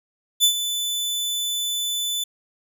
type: tone with ADSR envelope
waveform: sawtooth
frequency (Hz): 3500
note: A7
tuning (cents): -10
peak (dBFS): -9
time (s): 0.4-2.24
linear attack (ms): 39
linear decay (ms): 88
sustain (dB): -11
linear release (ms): 6
effects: none